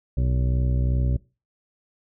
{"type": "harmonic tone", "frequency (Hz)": 62.7, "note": "B1", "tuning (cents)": 27, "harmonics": [1, 2, 3, 4, 5, 6, 7, 9], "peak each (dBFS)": [-21, -24, -36, -36, -43, -42, -46, -42], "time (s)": [0.17, 1.17], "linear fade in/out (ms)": 5, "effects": ["noise-tail reverb RT60 0.3 s tail -21 dB re dry"]}